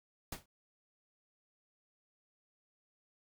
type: noise with exponential decay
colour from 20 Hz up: pink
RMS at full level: -37 dBFS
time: 0.32-0.46 s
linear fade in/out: 5 ms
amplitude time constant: 29 ms
effects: none